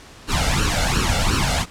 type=noise with flanger; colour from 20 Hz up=pink; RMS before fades=-19 dBFS; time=0.27-1.66 s; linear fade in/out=50 ms; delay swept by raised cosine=0.7 to 1.44 ms; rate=2.8 Hz; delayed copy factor=+0.8; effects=pink hiss -43 dBFS RMS until 1.7 s + low-pass 8000 Hz 12 dB/octave